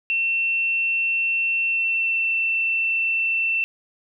sine tone with pitch glide, 2700 to 2683 Hz, E7 to E7, +41 to +30 cents, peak -19 dBFS, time 0.1-3.64 s, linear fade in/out 0 ms, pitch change -11 cents, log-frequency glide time 1.69-2.38 s, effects none

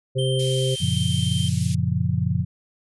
harmonic tone, 130.81 Hz, C3, in tune, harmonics 1 / 3 / 4, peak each -21 / -26 / -27 dBFS, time 0.15-0.76 s, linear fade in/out 20 ms
square tone, 3136 Hz, G7, in tune, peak -29 dBFS, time 0.18-1.49 s, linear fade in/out 10 ms
white band-stop noise, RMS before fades -34 dBFS, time 0.39-1.75 s, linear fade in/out 5 ms, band 100 to 2600 Hz, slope 24 dB/octave
sine chord, Gb major seventh, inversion none, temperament just, 92.5 / 115.62 / 138.75 / 173.43 Hz, Gb2 / Bb2 / Db3 / F3, 0 / -14 / +2 / -12 cents, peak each -25 dBFS, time 0.8-2.45 s, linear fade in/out 20 ms
effects resampled to 24000 Hz

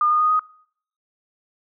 sine tone with pitch steps, 1213 / 1225 / 1237.1 / 1249.3 Hz, D#6 / D#6 / D#6 / D#6, -44 / -27 / -10 / +7 cents, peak -15 dBFS, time 0.01-0.394 s, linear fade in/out 2 ms, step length 96 ms, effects noise-tail reverb RT60 0.6 s tail -24 dB re dry

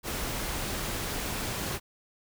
pink noise, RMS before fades -33 dBFS, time 0.03-1.8 s, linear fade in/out 50 ms, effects none

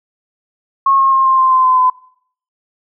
sine tone with pitch steps, 1088 / 1077.4 / 1066.8 / 1056.4 / 1046.1 / 1035.9 / 1025.7 / 1015.7 Hz, C#6 / C#6 / C6 / C6 / C6 / C6 / C6 / B5, -33 / -50 / +33 / +16 / -1 / -18 / -35 / +48 cents, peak -8 dBFS, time 0.86-1.9 s, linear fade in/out 5 ms, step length 130 ms, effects noise-tail reverb RT60 0.6 s tail -21 dB re dry

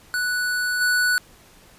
square tone with level steps, 1480 Hz, F#6, in tune, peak -22 / -18 dBFS, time 0.14-1.18 s, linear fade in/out 0 ms, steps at 0.8 s, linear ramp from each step 20 ms, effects pink hiss -51 dBFS RMS until 1.78 s + resampled to 32000 Hz

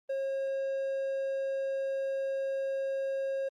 triangle tone, 541 Hz, C#5, 42 cents flat, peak -28 dBFS, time 0.09-3.49 s, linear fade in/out 10 ms, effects Opus 24 kbps

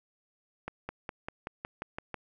accelerating click train, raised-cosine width 0.5 ms, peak -21 dBFS, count 9, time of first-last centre 0.68-2.143 s, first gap 210 ms, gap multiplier 0.96, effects none

